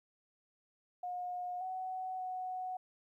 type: tone with pitch steps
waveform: sine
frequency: 719 / 747 / 740 Hz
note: F#5 / F#5 / F#5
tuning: -50 / +16 / 0 cents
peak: -37 dBFS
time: 1.03-2.77 s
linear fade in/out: 5 ms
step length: 580 ms
effects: 13-bit